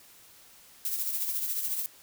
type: noise with tremolo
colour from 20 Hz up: violet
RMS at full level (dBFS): -29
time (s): 0.85-1.86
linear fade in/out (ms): 0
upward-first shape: triangle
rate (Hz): 14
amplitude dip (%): 55
effects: white hiss -55 dBFS RMS until 2.02 s